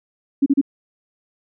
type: tone bursts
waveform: sine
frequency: 277.2 Hz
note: C#4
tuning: in tune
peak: -11 dBFS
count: 3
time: 0.42-0.614 s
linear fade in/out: 10 ms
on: 42 ms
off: 34 ms
effects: none